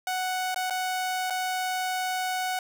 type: tone with dropouts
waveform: sawtooth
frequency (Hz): 741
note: F#5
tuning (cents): +2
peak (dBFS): -23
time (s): 0.07-2.59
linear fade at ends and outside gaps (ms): 2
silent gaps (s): 0.545-0.56 / 0.699-0.706 / 1.3-1.305
effects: none